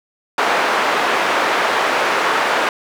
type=band-pass noise; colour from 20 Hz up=white; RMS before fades=-17 dBFS; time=0.38-2.69 s; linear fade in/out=2 ms; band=440 to 1500 Hz; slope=12 dB/octave; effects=none